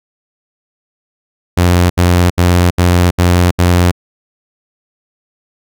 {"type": "tone bursts", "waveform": "sawtooth", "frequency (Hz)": 88.4, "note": "F2", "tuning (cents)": 22, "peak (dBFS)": -3, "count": 6, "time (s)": [1.57, 3.915], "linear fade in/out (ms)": 10, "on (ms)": 330, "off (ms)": 73, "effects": []}